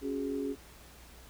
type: chord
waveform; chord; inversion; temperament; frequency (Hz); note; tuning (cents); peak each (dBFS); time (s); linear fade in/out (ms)
sine; C# suspended fourth; none; equal; 277.2 / 370 / 415.3; C#4 / F#4 / G#4; 0 / 0 / 0; -34 / -40 / -36; 0.01-0.56; 50
effects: added 60 Hz sine -55 dBFS peak until 1.29 s + pink hiss -55 dBFS RMS until 1.29 s